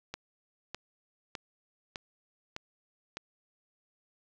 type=click train; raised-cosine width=0.2 ms; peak=-20 dBFS; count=6; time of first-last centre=0.14-3.17 s; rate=1.65 Hz; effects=low-pass 7000 Hz 12 dB/octave + 9-bit